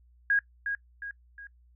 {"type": "tone with echo", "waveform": "sine", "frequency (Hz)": 1639, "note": "G#6", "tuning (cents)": -23, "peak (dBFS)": -21, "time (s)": [0.3, 0.39], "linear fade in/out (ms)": 2, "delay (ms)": 360, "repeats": 3, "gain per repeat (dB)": -7, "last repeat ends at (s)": 1.47, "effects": ["noise-tail reverb RT60 0.1 s tail -21 dB re dry", "added 60 Hz sine -57 dBFS peak until 1.75 s"]}